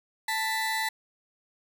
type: tone pair together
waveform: 30% pulse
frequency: 882.3 / 1983 Hz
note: A5 / B6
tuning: +5 / +7 cents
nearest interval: octave + major second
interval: 1402 cents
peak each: -27 dBFS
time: 0.28-0.89 s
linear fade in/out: 5 ms
effects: none